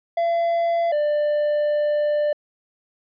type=tone pair in turn; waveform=triangle; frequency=678 / 593.4 Hz; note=E5 / D5; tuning=+49 / +18 cents; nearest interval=major second; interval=231 cents; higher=first; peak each=-16 dBFS; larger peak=neither; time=0.17-0.92 / 0.92-2.33 s; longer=second; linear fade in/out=5 ms; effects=resampled to 11025 Hz